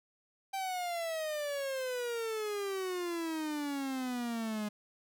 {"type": "exponential sweep", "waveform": "45% pulse", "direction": "down", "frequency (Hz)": [784, 207.3], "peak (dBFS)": -34, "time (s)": [0.53, 4.69], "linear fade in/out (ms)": 10, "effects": []}